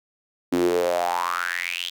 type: tone with high-pass filter sweep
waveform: sawtooth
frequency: 87.6 Hz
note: F2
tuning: 6 cents sharp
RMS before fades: -24 dBFS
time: 0.52-1.9 s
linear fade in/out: 10 ms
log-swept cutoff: 280 to 3400 Hz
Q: 7.3
effects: none